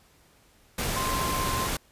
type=tone in noise; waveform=sine; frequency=1046.5 Hz; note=C6; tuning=in tune; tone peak=-29 dBFS; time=0.96-1.67 s; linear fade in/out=5 ms; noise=pink; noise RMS=-29 dBFS; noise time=0.78-1.77 s; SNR=-3 dB; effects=pink hiss -60 dBFS RMS until 1.91 s + resampled to 32000 Hz